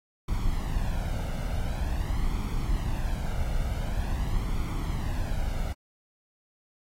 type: noise with flanger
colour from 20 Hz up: brown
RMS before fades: -28 dBFS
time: 0.28-5.73 s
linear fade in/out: 5 ms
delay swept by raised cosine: 0.89 to 1.41 ms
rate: 0.46 Hz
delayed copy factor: +0.6
effects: AAC 48 kbps